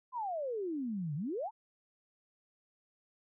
sine exponential two-way sweep, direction down then up, 1048 to 138.59 to 956 Hz, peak -34 dBFS, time 0.12-1.51 s, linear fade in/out 50 ms, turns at 1.15 s, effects none

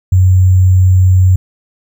sine tone with sample-and-hold, 92.5 Hz, F#2, in tune, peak -4 dBFS, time 0.12-1.36 s, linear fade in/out 5 ms, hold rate 7350 Hz, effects none

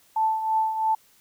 sine tone with tremolo, 880 Hz, A5, in tune, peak -18 dBFS, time 0.16-0.95 s, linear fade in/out 5 ms, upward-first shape triangle, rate 3 Hz, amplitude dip 65%, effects white hiss -59 dBFS RMS until 1.2 s

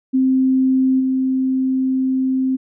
sine tone with level steps, 261.6 Hz, C4, in tune, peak -12 / -15 dBFS, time 0.13-2.57 s, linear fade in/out 20 ms, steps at 0.99 s, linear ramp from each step 20 ms, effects none

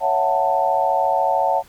sine chord, F# minor seventh, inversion second, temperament just, 555 / 666 / 740 / 888 Hz, C#5 / E5 / F#5 / A5, +2 / +18 / 0 / +16 cents, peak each -23 / -23 / -20 / -20 dBFS, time 0-1.63 s, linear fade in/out 50 ms, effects pink hiss -50 dBFS RMS until 1.68 s

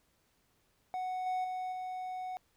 triangle tone with level steps, 740 Hz, F#5, in tune, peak -32 / -29 / -33 / -35 dBFS, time 0.94-2.37 s, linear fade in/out 0 ms, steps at 1.26 / 1.44 / 1.72 s, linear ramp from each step 5 ms, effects pink hiss -73 dBFS RMS until 2.56 s

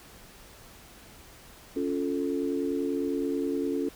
sine chord, Db augmented, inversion none, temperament equal with one note detuned, 279.4 / 349.2 / 440 Hz, Db4 / F4 / A4, +14 / 0 / 0 cents, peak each -29 / -32 / -32 dBFS, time 1.76-3.89 s, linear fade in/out 5 ms, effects pink hiss -51 dBFS RMS until 3.95 s

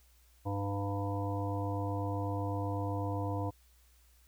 harmonic tone with a mistuned harmonic, 100 Hz, G2, 35 cents sharp, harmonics 1 / 3 / 5 / 7 / 9 / 10, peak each -34 / -39 / -41 / -42 / -44 / -44 dBFS, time 0.45-3.51 s, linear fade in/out 20 ms, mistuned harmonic 10, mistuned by -21 cents, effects added 60 Hz sine -62 dBFS peak until 4.27 s + white hiss -68 dBFS RMS until 4.27 s

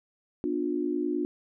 sine chord, B diminished, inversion none, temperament just, 246.9 / 296.3 / 355.6 Hz, B3 / D4 / F4, 0 / +15 / +31 cents, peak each -34 / -29 / -30 dBFS, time 0.44-1.25 s, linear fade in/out 0 ms, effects none

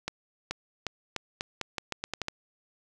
accelerating click train, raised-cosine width 0.2 ms, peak -14 dBFS, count 12, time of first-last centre 0.08-2.284 s, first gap 430 ms, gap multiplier 0.83, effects none

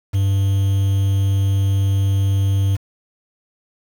triangle tone with quantisation, 98 Hz, G2, in tune, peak -12 dBFS, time 0.13-2.77 s, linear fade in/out 20 ms, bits 6, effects none

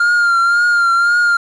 triangle tone with vibrato, 1400 Hz, F6, 4 cents sharp, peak -8 dBFS, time 0-1.37 s, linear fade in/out 5 ms, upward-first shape triangle, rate 1.9 Hz, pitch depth 45 cents each way, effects resampled to 24000 Hz + 7-bit

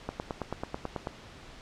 click train, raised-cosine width 1 ms, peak -18 dBFS, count 10, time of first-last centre 0.09-1.071 s, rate 9.17 Hz, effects pink hiss -49 dBFS RMS until 1.61 s + low-pass 5000 Hz 12 dB/octave

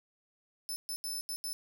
20% pulse tone bursts at uneven times, 5274 Hz, E8, in tune, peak -30 dBFS, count 5, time 0.69-0.76 / 0.89-0.96 / 1.04-1.21 / 1.29-1.36 / 1.44-1.53 s, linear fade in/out 0 ms, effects none

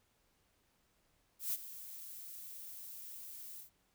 violet noise with ADSR envelope, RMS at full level -35 dBFS, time 1.39-3.7 s, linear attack 140 ms, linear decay 36 ms, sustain -14 dB, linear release 110 ms, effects pink hiss -75 dBFS RMS until 3.94 s

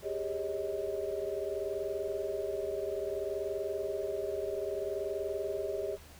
sine tone cluster, 390.1 / 410.7 / 555 / 630 Hz, G4 / G#4 / C#5 / D#5, -8 / -19 / +2 / +21 cents, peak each -38 / -37 / -40 / -38 dBFS, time 0.02-5.98 s, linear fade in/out 50 ms, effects added 76 Hz sine -55 dBFS peak until 6.19 s + pink hiss -55 dBFS RMS until 6.19 s

